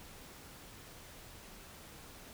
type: silence
effects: pink hiss -53 dBFS RMS until 2.33 s